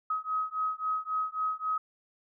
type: beating tone pair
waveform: sine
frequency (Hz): 1267 / 1270.7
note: D#6 / D#6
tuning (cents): +31 / +36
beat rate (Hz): 3.7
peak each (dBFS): -32 / -32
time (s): 0.1-1.78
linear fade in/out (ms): 5
effects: none